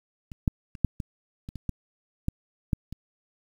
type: clicks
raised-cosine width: 5 ms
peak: -28 / -9 / -29 / -8 / -19 / -25 / -24 / -16 / -13 / -11 / -24 dBFS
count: 11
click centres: 0.318 / 0.478 / 0.752 / 0.847 / 1.002 / 1.489 / 1.557 / 1.693 / 2.284 / 2.732 / 2.926 s
effects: 8-bit